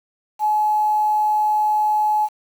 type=tone with quantisation; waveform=sine; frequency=850 Hz; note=G#5; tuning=40 cents sharp; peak=-15 dBFS; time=0.39-2.29 s; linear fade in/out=50 ms; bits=7; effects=none